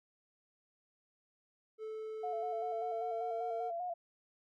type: tone with pitch glide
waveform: triangle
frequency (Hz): 436.8 to 456.1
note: A4 to A#4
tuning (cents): -13 to -38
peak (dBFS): -38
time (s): 1.78-3.72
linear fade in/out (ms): 50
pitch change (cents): +75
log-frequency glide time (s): 2.33-3.45
type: tone with vibrato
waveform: sine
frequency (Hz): 700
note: F5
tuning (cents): +4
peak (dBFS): -36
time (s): 2.23-3.94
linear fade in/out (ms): 10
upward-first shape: square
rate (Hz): 5.1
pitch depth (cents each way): 50
effects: none